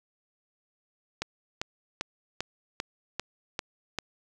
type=click train; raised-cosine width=0.2 ms; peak=-13 dBFS; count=8; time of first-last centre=1.22-3.987 s; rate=2.53 Hz; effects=none